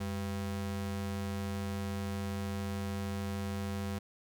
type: ring-modulated tone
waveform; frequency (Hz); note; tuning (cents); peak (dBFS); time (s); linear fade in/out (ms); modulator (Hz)
square; 147.1; D3; +3; -32; 0-3.99; 10; 56.6
effects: none